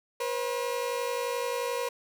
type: tone pair together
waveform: 30% pulse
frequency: 483.4 / 534.8 Hz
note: B4 / C5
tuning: -37 / +38 cents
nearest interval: major second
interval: 175 cents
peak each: -28 / -31 dBFS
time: 0.2-1.89 s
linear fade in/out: 5 ms
effects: none